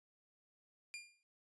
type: tone with exponential decay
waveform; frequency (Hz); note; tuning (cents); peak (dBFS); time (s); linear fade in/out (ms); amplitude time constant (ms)
sawtooth; 2400; D7; +37; -39; 0.94-1.23; 0; 61
effects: resampled to 22050 Hz